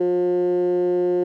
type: tone with band-pass filter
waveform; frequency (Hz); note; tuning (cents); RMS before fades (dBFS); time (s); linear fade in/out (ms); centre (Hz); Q
15% pulse; 178.3; F3; +36; -20; 0-1.24; 10; 400; 9.9
effects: none